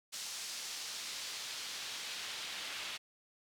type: noise with band-pass filter sweep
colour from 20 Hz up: pink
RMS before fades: -43 dBFS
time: 0.12-2.98 s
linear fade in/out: 20 ms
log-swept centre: 5800 to 3200 Hz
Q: 1.1
effects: none